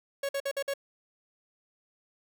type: tone bursts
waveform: 45% pulse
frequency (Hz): 554.4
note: C#5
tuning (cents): 0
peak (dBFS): -29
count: 5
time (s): 0.23-0.738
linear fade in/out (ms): 5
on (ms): 60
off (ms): 52
effects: none